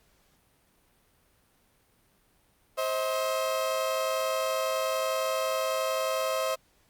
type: tone pair together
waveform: 30% pulse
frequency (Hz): 527 / 638.5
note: C5 / D#5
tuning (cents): +12 / +45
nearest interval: minor third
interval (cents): 333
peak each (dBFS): -27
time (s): 2.77-6.56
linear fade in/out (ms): 20
effects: pink hiss -66 dBFS RMS until 6.89 s + Opus 48 kbps